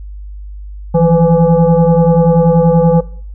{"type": "tone with frequency modulation", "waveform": "sine", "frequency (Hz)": 171.7, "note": "F3", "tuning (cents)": -29, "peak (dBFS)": -6, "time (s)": [0.94, 3.01], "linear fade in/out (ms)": 10, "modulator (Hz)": 333, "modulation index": 1.5, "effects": ["noise-tail reverb RT60 0.5 s tail -19 dB re dry", "added 50 Hz sine -25 dBFS peak until 3.34 s"]}